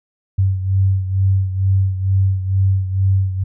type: beating tone pair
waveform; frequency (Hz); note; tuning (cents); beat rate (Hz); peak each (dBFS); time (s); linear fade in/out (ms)
sine; 95.5 / 97.7; G2 / G2; -45 / -5; 2.2; -14 / -20; 0.38-3.44; 10
effects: none